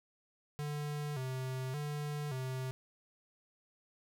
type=tone with vibrato; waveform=square; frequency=138.59 Hz; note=C#3; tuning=in tune; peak=-37 dBFS; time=0.59-2.71 s; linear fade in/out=0 ms; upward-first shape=square; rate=0.87 Hz; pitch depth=110 cents each way; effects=none